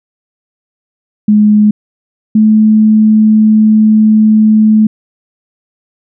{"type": "tone pair in turn", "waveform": "sine", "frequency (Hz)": [210.4, 216.1], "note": ["G#3", "A3"], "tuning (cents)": [23, -31], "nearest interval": "unison", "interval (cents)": 46, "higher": "second", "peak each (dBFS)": -3, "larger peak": "neither", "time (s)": [[1.28, 1.71], [2.35, 4.87]], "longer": "second", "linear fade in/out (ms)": 5, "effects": []}